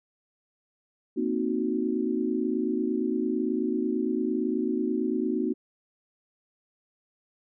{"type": "chord", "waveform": "sine", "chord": "C half-diminished seventh", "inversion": "third", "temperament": "equal", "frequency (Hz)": [233.1, 261.6, 311.1, 370], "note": ["Bb3", "C4", "Eb4", "Gb4"], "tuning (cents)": [0, 0, 0, 0], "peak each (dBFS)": -30, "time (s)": [1.16, 5.54], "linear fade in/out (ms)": 20, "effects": []}